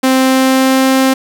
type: tone with pitch glide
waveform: sawtooth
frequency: 261.6 to 264.3 Hz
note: C4 to C4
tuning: 0 to +18 cents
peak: -4 dBFS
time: 0.03-1.14 s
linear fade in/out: 10 ms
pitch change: +18 cents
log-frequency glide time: 0.16-0.9 s
effects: 7-bit